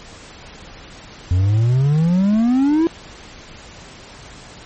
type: exponential sweep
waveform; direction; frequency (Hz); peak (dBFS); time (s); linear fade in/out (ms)
triangle; up; 87.31 to 338.4; -10; 1.31-2.87; 0
effects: pink hiss -39 dBFS RMS until 4.65 s + MP3 32 kbps